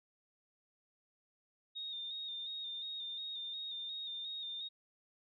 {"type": "tone with vibrato", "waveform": "sine", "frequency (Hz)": 3678, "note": "A#7", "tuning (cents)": -24, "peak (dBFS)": -40, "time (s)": [1.75, 4.69], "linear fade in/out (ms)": 20, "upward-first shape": "square", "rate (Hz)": 2.8, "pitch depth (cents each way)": 32, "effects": []}